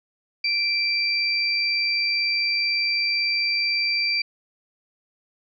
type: tone pair together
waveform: sine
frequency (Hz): 2349 / 4698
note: D7 / D8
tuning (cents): 0 / 0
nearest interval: octave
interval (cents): 1200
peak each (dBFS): -23 / -23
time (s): 0.44-4.22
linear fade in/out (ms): 5
effects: none